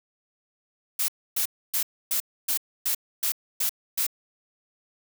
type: noise bursts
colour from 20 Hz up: blue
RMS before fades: -25 dBFS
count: 9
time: 0.99-4.067 s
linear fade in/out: 5 ms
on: 93 ms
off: 280 ms
effects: none